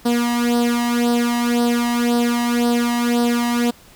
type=tone with flanger; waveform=sawtooth; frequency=238.8 Hz; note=A#3; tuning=42 cents sharp; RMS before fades=-18 dBFS; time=0.05-3.71 s; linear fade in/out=10 ms; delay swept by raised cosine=0.21 to 1.04 ms; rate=1.9 Hz; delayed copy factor=+0.75; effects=pink hiss -47 dBFS RMS until 3.95 s

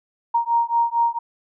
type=beating tone pair; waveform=sine; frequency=932.3 / 936.7 Hz; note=A#5 / A#5; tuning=0 / +8 cents; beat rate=4.4 Hz; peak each=-20 / -20 dBFS; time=0.34-1.19 s; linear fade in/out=10 ms; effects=none

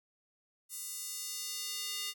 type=tone with high-pass filter sweep; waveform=square; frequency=405 Hz; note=G#4; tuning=43 cents flat; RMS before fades=-40 dBFS; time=0.69-2.14 s; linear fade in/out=50 ms; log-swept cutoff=8300 to 3300 Hz; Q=1.3; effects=none

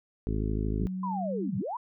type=harmonic tone; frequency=53 Hz; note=G#1; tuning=36 cents sharp; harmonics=1 / 2 / 3 / 4 / 5 / 6 / 7 / 8; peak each=-30 / -33 / -37 / -36 / -37 / -41 / -40 / -41 dBFS; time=0.27-0.87 s; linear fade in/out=0 ms
type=tone with pitch glide; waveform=sine; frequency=185.9 to 193.12 Hz; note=F#3 to G3; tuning=+8 to -26 cents; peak=-31 dBFS; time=0.8-1.62 s; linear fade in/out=5 ms; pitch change=+66 cents; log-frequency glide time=0.96-1.31 s
type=linear two-way sweep; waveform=sine; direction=down then up; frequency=1036 to 97.6 to 1036 Hz; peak=-31 dBFS; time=1.03-1.77 s; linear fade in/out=5 ms; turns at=1.57 s
effects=none

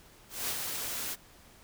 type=noise with ADSR envelope; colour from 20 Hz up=white; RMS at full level=-32 dBFS; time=0.29-1.16 s; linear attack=200 ms; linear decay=58 ms; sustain=-4 dB; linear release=30 ms; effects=pink hiss -57 dBFS RMS until 1.63 s

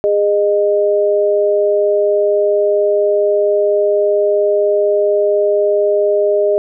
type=tone pair together; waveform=sine; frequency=409.7 / 614 Hz; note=G#4 / D#5; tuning=-24 / -23 cents; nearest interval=perfect fifth; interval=701 cents; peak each=-13 / -13 dBFS; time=0.04-6.58 s; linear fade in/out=0 ms; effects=none

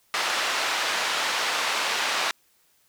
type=band-pass noise; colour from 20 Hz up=pink; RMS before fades=-26 dBFS; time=0.14-2.31 s; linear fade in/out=0 ms; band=880 to 5000 Hz; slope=12 dB/octave; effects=white hiss -64 dBFS RMS until 2.88 s

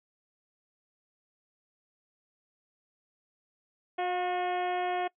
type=harmonic tone with a mistuned harmonic; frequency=361.8 Hz; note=F#4; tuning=39 cents flat; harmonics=1 / 2 / 3 / 4 / 5 / 6 / 7 / 8 / 9; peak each=-34 / -30 / -42 / -44 / -43 / -44 / -46 / -51 / -49 dBFS; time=3.98-5.08 s; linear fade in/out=10 ms; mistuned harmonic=2; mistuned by=-18 cents; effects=noise-tail reverb RT60 0.1 s tail -23 dB re dry

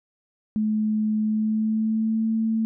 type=tone with pitch glide; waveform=sine; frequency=215 to 222.7 Hz; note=A3 to A3; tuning=-40 to +21 cents; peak=-20 dBFS; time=0.56-2.65 s; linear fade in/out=0 ms; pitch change=+61 cents; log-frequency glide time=1.21-2.29 s; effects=none

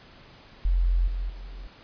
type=tone with level steps; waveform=sine; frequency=43.65 Hz; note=F1; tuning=in tune; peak=-19 / -26 / -36 dBFS; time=0.65-1.67 s; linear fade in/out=0 ms; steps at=1.07 / 1.29 s; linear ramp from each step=10 ms; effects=pink hiss -51 dBFS RMS until 1.83 s + resampled to 11025 Hz

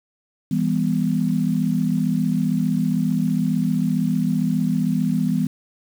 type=chord; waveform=sine; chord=E minor; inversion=none; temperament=equal with one note detuned; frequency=164.81 / 200.1 / 246.9 Hz; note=E3 / G3 / B3; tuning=0 / +36 / 0 cents; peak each=-22 dBFS; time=0.51-5.47 s; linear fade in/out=5 ms; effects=7-bit

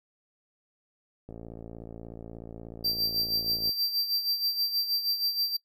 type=click train; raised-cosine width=2 ms; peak=-29 dBFS; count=137; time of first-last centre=1.29-3.693 s; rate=56.6 Hz
type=tone with tremolo; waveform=square; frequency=4699 Hz; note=D8; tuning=in tune; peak=-24 dBFS; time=2.84-5.57 s; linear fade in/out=10 ms; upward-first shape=sine; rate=6.3 Hz; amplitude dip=65%
effects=noise-tail reverb RT60 0.1 s tail -21 dB re dry

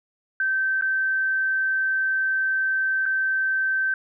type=tone with dropouts; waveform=sine; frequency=1550 Hz; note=G6; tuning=20 cents flat; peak=-20 dBFS; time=0.4-3.94 s; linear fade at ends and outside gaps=2 ms; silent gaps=0.812-0.822 / 3.056-3.061 s; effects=none

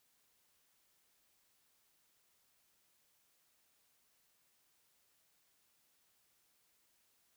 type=silence; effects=white hiss -75 dBFS RMS until 7.36 s

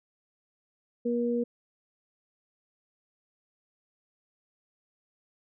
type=tone pair together; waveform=sine; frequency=238.6 / 477.2 Hz; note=A#3 / A#4; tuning=+41 / +41 cents; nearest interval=octave; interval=1200 cents; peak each=-28 dBFS; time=1.05-1.44 s; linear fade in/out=10 ms; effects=none

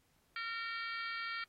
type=harmonic tone; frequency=458.8 Hz; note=A#4; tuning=28 cents flat; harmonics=3 / 4 / 5 / 6 / 7 / 8 / 9 / 10; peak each=-42 / -44 / -44 / -56 / -50 / -59 / -54 / -52 dBFS; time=0.36-1.44 s; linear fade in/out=2 ms; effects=pink hiss -74 dBFS RMS until 1.48 s + AAC 48 kbps

